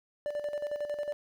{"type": "tone with tremolo", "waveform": "triangle", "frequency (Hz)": 587.3, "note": "D5", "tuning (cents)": 0, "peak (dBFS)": -28, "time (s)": [0.26, 1.13], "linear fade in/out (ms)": 0, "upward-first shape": "square", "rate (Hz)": 11, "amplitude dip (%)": 60, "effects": ["11-bit"]}